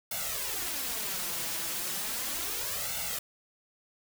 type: noise with flanger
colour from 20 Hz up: white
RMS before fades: -34 dBFS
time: 0.11-3.19 s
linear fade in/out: 5 ms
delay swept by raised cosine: 1.4 to 6.1 ms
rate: 0.35 Hz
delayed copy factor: +0.8
effects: none